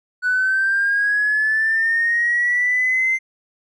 triangle linear sweep, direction up, 1480 to 2084 Hz, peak -12 dBFS, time 0.22-3.19 s, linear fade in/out 50 ms, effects tanh soft clip ceiling -13 dBFS + resampled to 24000 Hz

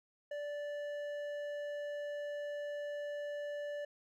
sine tone with hard clipping, 584 Hz, D5, 10 cents flat, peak -40 dBFS, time 0.31-3.85 s, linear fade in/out 5 ms, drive 8 dB, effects none

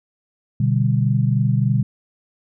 sine chord, G major, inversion first, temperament equal, 123.47 / 146.83 / 196 Hz, B2 / D3 / G3, 0 / 0 / 0 cents, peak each -17 / -20 / -22 dBFS, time 0.6-1.83 s, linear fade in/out 5 ms, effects none

